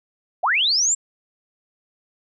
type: linear sweep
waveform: sine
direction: up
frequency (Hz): 587.3 to 7590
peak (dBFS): -16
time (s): 0.43-0.95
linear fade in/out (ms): 10
effects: none